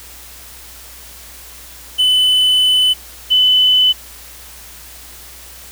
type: tone pair in turn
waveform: triangle / sine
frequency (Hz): 3012 / 3012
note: F#7 / F#7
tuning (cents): +30 / +30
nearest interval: unison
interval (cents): 0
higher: neither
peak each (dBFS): -8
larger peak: neither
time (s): 1.98-2.94 / 3.3-3.93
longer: first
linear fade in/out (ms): 20
effects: added 60 Hz sine -42 dBFS peak until 5.71 s + white hiss -37 dBFS RMS until 5.71 s